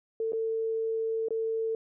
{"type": "tone with dropouts", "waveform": "sine", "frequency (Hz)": 447.9, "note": "A4", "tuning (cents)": 31, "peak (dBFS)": -27, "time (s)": [0.2, 1.75], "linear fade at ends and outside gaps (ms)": 2, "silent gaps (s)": [[0.322, 0.332], [1.285, 1.306]], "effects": []}